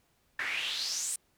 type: noise with band-pass filter sweep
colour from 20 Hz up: pink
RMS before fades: -34 dBFS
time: 0.39-1.16 s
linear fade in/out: 5 ms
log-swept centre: 1700 to 9100 Hz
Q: 5
effects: pink hiss -71 dBFS RMS until 1.37 s